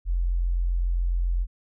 sine tone, 43.65 Hz, F1, in tune, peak -21 dBFS, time 0.05-1.47 s, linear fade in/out 50 ms, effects none

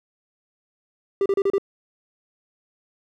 triangle tone bursts, 394.6 Hz, G4, 11 cents sharp, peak -15 dBFS, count 5, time 1.21-1.582 s, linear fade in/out 2 ms, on 48 ms, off 33 ms, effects none

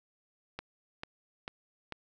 click train, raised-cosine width 0.3 ms, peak -22 dBFS, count 4, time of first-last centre 0.59-1.923 s, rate 2.25 Hz, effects none

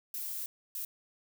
violet noise bursts at uneven times, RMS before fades -38 dBFS, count 2, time 0.14-0.46 / 0.75-0.85 s, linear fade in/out 2 ms, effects none

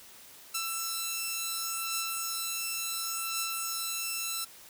5% pulse beating tone pair, 1335 / 1335.7 Hz, E6 / E6, +22 / +22 cents, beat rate 0.7 Hz, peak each -21 / -27 dBFS, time 0.54-4.45 s, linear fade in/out 10 ms, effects white hiss -52 dBFS RMS until 4.69 s

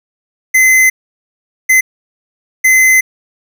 square tone bursts at uneven times, 2048 Hz, C7, 38 cents flat, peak -6 dBFS, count 3, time 0.54-0.9 / 1.69-1.81 / 2.64-3.01 s, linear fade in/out 10 ms, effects none

